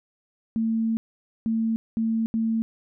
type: tone bursts at uneven times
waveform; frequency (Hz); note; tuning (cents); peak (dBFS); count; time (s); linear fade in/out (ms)
sine; 224.8; A3; +37; -21; 4; 0.56-0.97 / 1.46-1.76 / 1.97-2.26 / 2.34-2.62; 0
effects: none